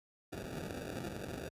white noise with sample-and-hold, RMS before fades -42 dBFS, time 0.32-1.49 s, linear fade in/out 10 ms, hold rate 1050 Hz, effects high-pass 60 Hz 12 dB/octave + resampled to 32000 Hz

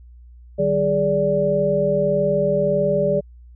sine tone cluster, 151.3 / 192.9 / 415.3 / 582 Hz, D#3 / G3 / G#4 / D5, -48 / -28 / 0 / -16 cents, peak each -26 / -25 / -22 / -18 dBFS, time 0.58-3.21 s, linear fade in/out 20 ms, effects added 60 Hz sine -41 dBFS peak until 3.55 s

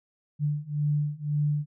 sine beating tone pair, 146.83 / 148.73 Hz, D3 / D3, 0 / +22 cents, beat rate 1.9 Hz, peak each -28 / -27 dBFS, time 0.39-1.66 s, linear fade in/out 50 ms, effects none

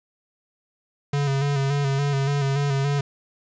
square tone with vibrato, 139.8 Hz, C#3, 15 cents sharp, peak -21 dBFS, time 1.13-3.01 s, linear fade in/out 5 ms, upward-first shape square, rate 3.5 Hz, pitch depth 37 cents each way, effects resampled to 16000 Hz + 8-bit

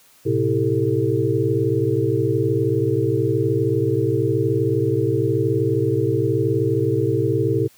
sine tone cluster, 111.9 / 130.9 / 327.1 / 395.1 / 448 Hz, A2 / C3 / E4 / G4 / A4, +30 / +1 / -13 / +14 / +31 cents, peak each -23 dBFS, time 0.25-7.68 s, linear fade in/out 20 ms, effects white hiss -53 dBFS RMS until 7.77 s + high-pass 60 Hz 12 dB/octave

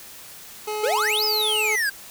25% pulse tone with pitch glide, 425.1 to 428.8 Hz, G#4 to A4, +40 to -45 cents, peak -22 dBFS, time 0.67-1.76 s, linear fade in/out 10 ms, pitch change +15 cents, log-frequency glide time 1.06-1.5 s
square exponential two-way sweep, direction up then down, 415.4 to 5274 to 1554 Hz, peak -21 dBFS, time 0.83-1.9 s, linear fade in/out 10 ms, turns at 1.24 s
effects white hiss -42 dBFS RMS until 2.1 s

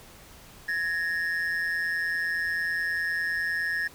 triangle ring-modulated tone, 1760 Hz, A6, in tune, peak -21 dBFS, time 0.68-3.88 s, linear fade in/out 10 ms, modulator 84.8 Hz, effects pink hiss -50 dBFS RMS until 3.94 s

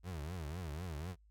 30% pulse tone with vibrato, 81.7 Hz, E2, 15 cents flat, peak -38 dBFS, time 0.03-1.16 s, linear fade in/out 50 ms, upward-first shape triangle, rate 4 Hz, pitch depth 270 cents each way, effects noise-tail reverb RT60 0.1 s tail -26 dB re dry + added 52 Hz sine -62 dBFS peak until 1.3 s

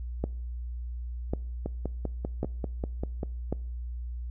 two click trains, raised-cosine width 2 ms, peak -18 / -15 dBFS, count 9 / 4, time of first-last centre 1.66-3.232 / 0.24-3.526 s, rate 5.09 / 0.913 Hz, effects noise-tail reverb RT60 0.6 s tail -24 dB re dry + added 60 Hz sine -33 dBFS peak until 4.3 s

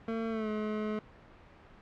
25% pulse tone with pitch glide, 226 to 213.8 Hz, A3 to A3, +47 to -49 cents, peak -28 dBFS, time 0.08-0.99 s, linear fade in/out 2 ms, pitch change -96 cents, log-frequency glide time 0.3-0.49 s, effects pink hiss -55 dBFS RMS until 1.81 s + low-pass 2000 Hz 12 dB/octave

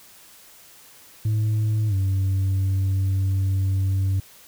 sine tone with pitch glide, 107.9 to 96.13 Hz, A2 to G2, -33 to -33 cents, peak -16 dBFS, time 1.25-4.2 s, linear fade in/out 5 ms, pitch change -200 cents, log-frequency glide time 1.88-1.94 s, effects tanh soft clip ceiling -18 dBFS + white hiss -49 dBFS RMS until 4.47 s

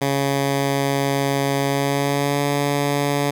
10% pulse tone with pitch glide, 139 to 142.91 Hz, C#3 to D3, +5 to -47 cents, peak -10 dBFS, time 0.01-3.31 s, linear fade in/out 10 ms, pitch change +48 cents, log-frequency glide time 1.65-2.42 s, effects none

